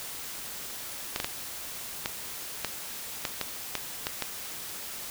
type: clicks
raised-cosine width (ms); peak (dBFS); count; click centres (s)
0.2; -11; 10; 1.161 / 1.201 / 1.245 / 2.059 / 2.647 / 3.252 / 3.413 / 3.753 / 4.069 / 4.223
effects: white hiss -39 dBFS RMS until 5.1 s